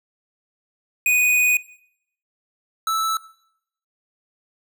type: tone pair in turn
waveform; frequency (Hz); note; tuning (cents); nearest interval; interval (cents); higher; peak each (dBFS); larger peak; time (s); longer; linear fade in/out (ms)
square; 2482 / 1314.8; D#7 / E6; -5 / -5; major seventh; 1100; first; -16 / -20; first; 1.06-1.57 / 2.87-3.17; first; 2
effects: noise-tail reverb RT60 0.7 s tail -19 dB re dry